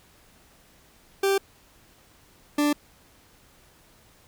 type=tone pair in turn; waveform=40% pulse; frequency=392 / 293.7 Hz; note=G4 / D4; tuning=0 / 0 cents; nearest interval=perfect fourth; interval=500 cents; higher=first; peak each=-19 dBFS; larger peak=neither; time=1.23-1.38 / 2.58-2.73 s; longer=neither; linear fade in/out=5 ms; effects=pink hiss -57 dBFS RMS until 4.27 s